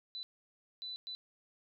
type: tone bursts at uneven times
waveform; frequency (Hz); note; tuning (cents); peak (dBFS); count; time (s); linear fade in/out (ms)
sine; 3989; B7; +17; -40; 3; 0.15-0.23 / 0.82-0.96 / 1.07-1.15; 0
effects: none